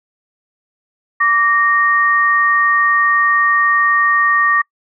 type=tone pair together; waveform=sine; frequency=1161.8 / 1856 Hz; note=D6 / A#6; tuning=-19 / -8 cents; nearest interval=minor sixth; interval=811 cents; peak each=-13 dBFS; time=1.2-4.62 s; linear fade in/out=10 ms; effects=noise-tail reverb RT60 0.1 s tail -26 dB re dry